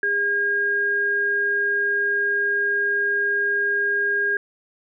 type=tone pair together; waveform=sine; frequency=405.9 / 1623.6 Hz; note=G#4 / G#6; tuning=-40 / -40 cents; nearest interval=2 octaves; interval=2400 cents; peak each=-28 / -19 dBFS; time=0.03-4.37 s; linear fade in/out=2 ms; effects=none